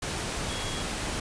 sine tone in noise, 3322 Hz, G#7, in tune, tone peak -39 dBFS, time 0.49-0.83 s, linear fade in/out 5 ms, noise pink, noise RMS -32 dBFS, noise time 0.02-1.2 s, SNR -10 dB, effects resampled to 22050 Hz

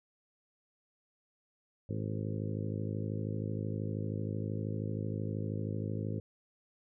harmonic tone with a mistuned harmonic, 52.9 Hz, G#1, 33 cents sharp, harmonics 2 / 3 / 4 / 5 / 6 / 7 / 8 / 9 / 10, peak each -36 / -40 / -42 / -44 / -46 / -47 / -48 / -49 / -50 dBFS, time 1.89-6.2 s, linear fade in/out 5 ms, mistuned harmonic 9, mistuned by -21 cents, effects none

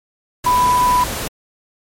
sine tone in noise, 992 Hz, B5, 7 cents sharp, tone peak -11 dBFS, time 0.46-1.04 s, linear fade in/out 5 ms, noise pink, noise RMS -24 dBFS, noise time 0.44-1.28 s, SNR +10 dB, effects MP3 64 kbps

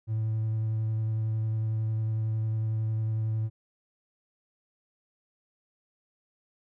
triangle tone with vibrato, 110 Hz, A2, in tune, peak -23 dBFS, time 0.07-3.5 s, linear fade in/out 50 ms, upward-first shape sine, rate 11 Hz, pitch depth 13 cents each way, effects tanh soft clip ceiling -21 dBFS

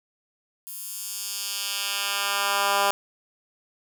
10% pulse tone with high-pass filter sweep, 200 Hz, G3, 35 cents sharp, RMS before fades -27 dBFS, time 0.67-2.91 s, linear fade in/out 0 ms, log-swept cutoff 12000 to 730 Hz, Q 0.92, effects none

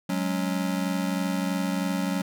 square chord, F# suspended second, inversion none, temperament just, 185 / 208.1 / 277.5 Hz, F#3 / G#3 / C#4, 0 / +4 / +2 cents, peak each -28 / -33 / -31 dBFS, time 0.09-2.22 s, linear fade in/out 5 ms, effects none

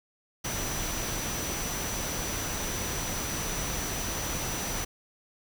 sine tone in noise, 5920 Hz, F#8, in tune, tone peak -37 dBFS, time 0.44-4.85 s, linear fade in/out 10 ms, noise pink, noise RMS -33 dBFS, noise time 0.44-4.85 s, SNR -7 dB, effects none

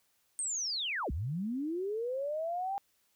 sine linear two-way sweep, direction down then up, 8660 to 57.4 to 805 Hz, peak -32 dBFS, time 0.39-2.78 s, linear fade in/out 0 ms, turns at 1.11 s, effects white hiss -73 dBFS RMS until 3.15 s

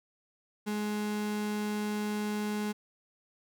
35% pulse tone, 209.8 Hz, G#3, 18 cents sharp, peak -29 dBFS, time 0.66-2.73 s, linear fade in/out 20 ms, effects none

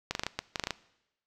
clicks, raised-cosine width 0.2 ms, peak -13 dBFS, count 11, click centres 0.11 / 0.151 / 0.195 / 0.235 / 0.266 / 0.39 / 0.558 / 0.597 / 0.638 / 0.671 / 0.707 s, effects noise-tail reverb RT60 0.9 s tail -20 dB re dry

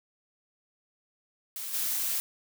blue noise with level steps, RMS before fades -37 / -30 dBFS, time 1.56-2.2 s, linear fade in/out 0 ms, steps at 1.73 s, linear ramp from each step 10 ms, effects none

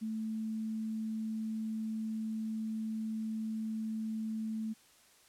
sine tone, 220 Hz, A3, in tune, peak -34 dBFS, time 0.01-4.74 s, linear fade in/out 20 ms, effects white hiss -63 dBFS RMS until 5.28 s + low-pass 11000 Hz 12 dB/octave

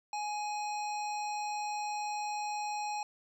harmonic tone with a mistuned harmonic, 837 Hz, G#5, 13 cents sharp, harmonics 1 / 3 / 5 / 7 / 9, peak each -34 / -44 / -48 / -49 / -50 dBFS, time 0.13-3.03 s, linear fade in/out 2 ms, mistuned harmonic 7, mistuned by -72 cents, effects 11-bit

